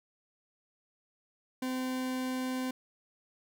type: tone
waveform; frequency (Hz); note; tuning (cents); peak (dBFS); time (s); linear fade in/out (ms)
40% pulse; 257; C4; -31; -31; 1.62-2.71; 5
effects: none